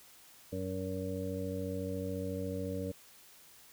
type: harmonic tone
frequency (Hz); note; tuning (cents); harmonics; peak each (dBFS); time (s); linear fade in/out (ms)
94; F#2; +28; 1 / 2 / 3 / 5 / 6; -40 / -41 / -41 / -40 / -43; 0.52-2.92; 10
effects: white hiss -58 dBFS RMS until 3.72 s